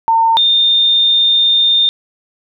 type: tone pair in turn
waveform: sine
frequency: 907 / 3628 Hz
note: A#5 / A#7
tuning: -48 / -48 cents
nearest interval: 2 octaves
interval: 2400 cents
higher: second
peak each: -8 dBFS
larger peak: neither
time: 0.08-0.37 / 0.37-1.89 s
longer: second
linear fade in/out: 0 ms
effects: none